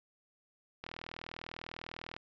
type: click train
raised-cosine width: 0.3 ms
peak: -26 dBFS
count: 54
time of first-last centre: 0.84-2.165 s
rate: 40 Hz
effects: resampled to 16000 Hz